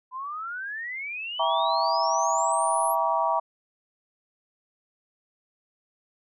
sine exponential sweep, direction up, 999 to 11810 Hz, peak -31 dBFS, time 0.11-2.96 s, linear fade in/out 50 ms
sine chord, E diminished seventh, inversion none, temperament just, 659.3 / 791.1 / 949.3 / 1139.2 Hz, E5 / G5 / Bb5 / Db6, 0 / +16 / +31 / +47 cents, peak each -27 / -29 / -25 / -28 dBFS, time 1.39-3.4 s, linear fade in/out 10 ms
effects none

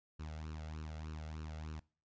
sawtooth tone with flanger, 77.78 Hz, D#2, in tune, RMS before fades -45 dBFS, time 0.19-1.8 s, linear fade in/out 10 ms, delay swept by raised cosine 0.71 to 1.5 ms, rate 3.3 Hz, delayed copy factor +0.75, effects noise-tail reverb RT60 0.4 s tail -23 dB re dry + resampled to 16000 Hz

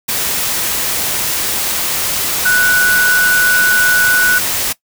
sine tone in noise, 1479 Hz, F#6, 1 cent flat, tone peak -9 dBFS, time 2.45-4.39 s, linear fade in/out 10 ms, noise white, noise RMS -17 dBFS, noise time 0.08-4.73 s, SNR +5 dB, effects noise-tail reverb RT60 0.1 s tail -19 dB re dry

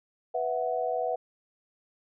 sine chord, B suspended fourth, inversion none, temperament equal, 493.9 / 659.3 / 740 Hz, B4 / E5 / F#5, 0 / 0 / 0 cents, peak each -31 dBFS, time 0.34-1.16 s, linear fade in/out 10 ms, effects none

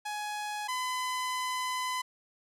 sawtooth tone pair in turn, 838 / 1011.3 Hz, G#5 / B5, +15 / +41 cents, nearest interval minor third, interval 326 cents, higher second, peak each -30 / -27 dBFS, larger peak second, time 0.05-0.68 / 0.68-2.02 s, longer second, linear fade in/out 10 ms, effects low-pass 12000 Hz 12 dB/octave

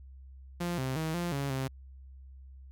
sawtooth tone with pitch steps, 174.1 / 131 / 159.1 / 173.8 / 139.6 / 132.9 Hz, F3 / C3 / D#3 / F3 / C#3 / C3, -5 / +2 / +39 / -8 / +13 / +27 cents, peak -27 dBFS, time 0.6-1.68 s, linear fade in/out 10 ms, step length 180 ms, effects added 66 Hz sine -47 dBFS peak until 2.71 s

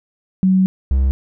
sine / triangle tone pair in turn, 188 / 66.47 Hz, F#3 / C2, +28 / +28 cents, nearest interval octave + tritone, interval 1800 cents, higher first, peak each -10 dBFS, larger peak neither, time 0.43-0.66 / 0.91-1.11 s, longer first, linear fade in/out 0 ms, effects none

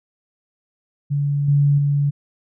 sine tone with level steps, 143.1 Hz, D3, 45 cents flat, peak -17 / -12 / -15 dBFS, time 1.1-2.11 s, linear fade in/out 20 ms, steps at 1.48 / 1.78 s, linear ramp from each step 5 ms, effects none

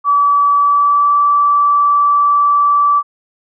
sine tone with pitch glide, 1148 to 1158.7 Hz, D6 to D6, -40 to -24 cents, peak -8 dBFS, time 0.04-3.03 s, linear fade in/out 50 ms, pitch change +16 cents, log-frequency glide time 0.56-1.13 s, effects none

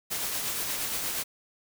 white noise with tremolo, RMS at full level -30 dBFS, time 0.1-1.24 s, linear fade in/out 20 ms, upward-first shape triangle, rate 8.5 Hz, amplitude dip 35%, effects none

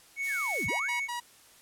triangle tone, 2217 Hz, C#7, in tune, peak -28 dBFS, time 0.16-1.09 s, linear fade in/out 50 ms
blue noise, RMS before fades -40 dBFS, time 0.21-0.68 s, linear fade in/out 50 ms
sine linear two-way sweep, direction down then up, 1936 to 69.3 to 1936 Hz, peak -34 dBFS, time 0.26-0.91 s, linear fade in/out 50 ms, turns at 0.67 s
sawtooth tone bursts, 961 Hz, B5, 48 cents flat, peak -29 dBFS, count 3, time 0.68-1.202 s, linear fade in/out 10 ms, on 120 ms, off 81 ms
effects white hiss -57 dBFS RMS until 1.61 s + low-pass 12000 Hz 12 dB/octave

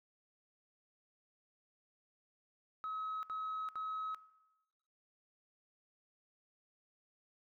sine tone bursts, 1280 Hz, D#6, 49 cents sharp, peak -37 dBFS, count 3, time 2.84-4.146 s, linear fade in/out 0 ms, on 390 ms, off 68 ms, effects noise-tail reverb RT60 1.0 s tail -19 dB re dry + tanh soft clip ceiling -35 dBFS

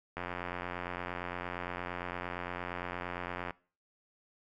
click train, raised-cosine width 0.5 ms, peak -22 dBFS, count 297, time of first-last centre 0.17-3.507 s, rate 88.7 Hz, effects noise-tail reverb RT60 0.4 s tail -22 dB re dry

